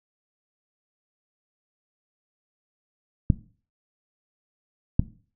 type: clicks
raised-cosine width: 5 ms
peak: -5 dBFS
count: 2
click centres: 3.302 / 4.995 s
effects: noise-tail reverb RT60 0.4 s tail -17 dB re dry